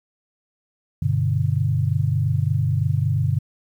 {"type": "chord", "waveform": "sine", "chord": "G major", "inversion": "none", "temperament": "equal", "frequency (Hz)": [98, 123.47, 146.83], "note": ["G2", "B2", "D3"], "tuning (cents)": [0, 0, 0], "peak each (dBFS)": -22, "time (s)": [1.02, 3.39], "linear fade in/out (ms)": 5, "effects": ["9-bit"]}